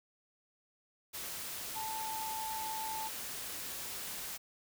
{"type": "tone in noise", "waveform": "sine", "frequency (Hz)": 880, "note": "A5", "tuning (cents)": 0, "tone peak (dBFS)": -38, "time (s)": [1.75, 3.09], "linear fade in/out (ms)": 20, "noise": "white", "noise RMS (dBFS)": -42, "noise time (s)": [1.13, 4.38], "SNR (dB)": 1, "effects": []}